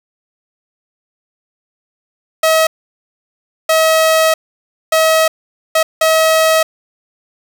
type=tone bursts at uneven times; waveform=sawtooth; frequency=640 Hz; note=D#5; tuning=49 cents sharp; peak=-5 dBFS; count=5; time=2.43-2.67 / 3.69-4.34 / 4.92-5.28 / 5.75-5.83 / 6.01-6.63 s; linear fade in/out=5 ms; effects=none